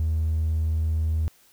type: tone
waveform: triangle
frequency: 79.4 Hz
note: D#2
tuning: 36 cents sharp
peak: -18 dBFS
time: 0-1.28 s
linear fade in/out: 0 ms
effects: tanh soft clip ceiling -17 dBFS + white hiss -58 dBFS RMS until 1.52 s